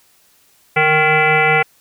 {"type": "tone with frequency modulation", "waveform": "sine", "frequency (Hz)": 1396.9, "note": "F6", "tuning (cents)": 0, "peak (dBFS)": -10, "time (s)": [0.76, 1.63], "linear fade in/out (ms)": 10, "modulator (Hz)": 311, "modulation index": 3.5, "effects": ["white hiss -54 dBFS RMS until 1.8 s"]}